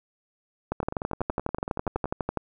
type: two click trains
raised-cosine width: 1 ms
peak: -17 / -12 dBFS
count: 14 / 21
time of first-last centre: 0.83-2.056 / 0.72-2.373 s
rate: 10.6 / 12.1 Hz
effects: none